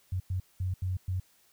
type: tone bursts at uneven times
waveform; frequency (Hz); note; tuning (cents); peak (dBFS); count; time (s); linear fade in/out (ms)
sine; 92.5; F#2; 0; -28; 5; 0.12-0.2 / 0.3-0.4 / 0.6-0.74 / 0.82-0.97 / 1.08-1.2; 5
effects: white hiss -65 dBFS RMS until 1.52 s